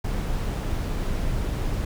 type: noise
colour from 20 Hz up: brown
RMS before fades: -26 dBFS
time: 0.04-1.85 s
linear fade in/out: 5 ms
effects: none